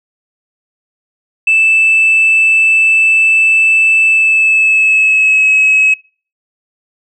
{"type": "tone with pitch glide", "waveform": "sine", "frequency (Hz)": [2637, 2566], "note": ["E7", "E7"], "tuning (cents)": [0, -47], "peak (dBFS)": -5, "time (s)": [1.47, 5.94], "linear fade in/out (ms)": 5, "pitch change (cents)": -47, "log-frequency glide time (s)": [4.06, 5.5], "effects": ["noise-tail reverb RT60 0.4 s tail -26 dB re dry", "tanh soft clip ceiling -3 dBFS"]}